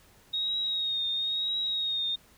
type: tone with vibrato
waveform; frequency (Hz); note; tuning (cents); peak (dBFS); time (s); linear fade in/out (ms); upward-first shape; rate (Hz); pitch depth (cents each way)
sine; 3750; A#7; +10; -27; 0.33-2.16; 10; triangle; 1; 49
effects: pink hiss -59 dBFS RMS until 2.37 s